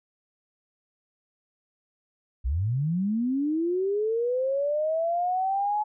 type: linear sweep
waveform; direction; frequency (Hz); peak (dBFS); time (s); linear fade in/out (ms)
sine; up; 55 to 853; -23; 2.44-5.84; 20
effects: none